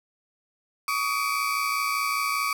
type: tone cluster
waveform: 35% pulse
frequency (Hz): 1130 / 1243 / 2325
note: C#6 / D#6 / D7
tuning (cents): +33 / -2 / -18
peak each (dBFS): -25 / -29 / -28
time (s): 0.88-2.53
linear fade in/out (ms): 2
effects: none